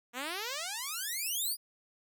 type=exponential sweep; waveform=5% pulse; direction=up; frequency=233.1 to 4997 Hz; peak=-24 dBFS; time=0.13-1.57 s; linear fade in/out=50 ms; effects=none